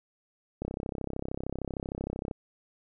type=click train; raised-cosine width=2 ms; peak=-20 dBFS; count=57; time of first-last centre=0.62-2.312 s; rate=33.1 Hz; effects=none